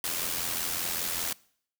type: noise with amplitude modulation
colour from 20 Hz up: white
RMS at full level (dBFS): -29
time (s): 0.04-1.33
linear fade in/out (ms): 2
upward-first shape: sine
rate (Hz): 85.2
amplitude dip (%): 55
effects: noise-tail reverb RT60 0.6 s tail -23 dB re dry